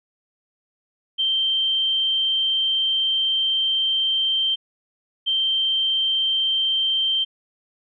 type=tone pair in turn; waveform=sine; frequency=3136 / 3136 Hz; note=G7 / G7; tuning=0 / 0 cents; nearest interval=unison; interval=0 cents; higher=neither; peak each=-18 dBFS; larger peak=neither; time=1.18-4.56 / 5.26-7.25 s; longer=first; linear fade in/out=20 ms; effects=none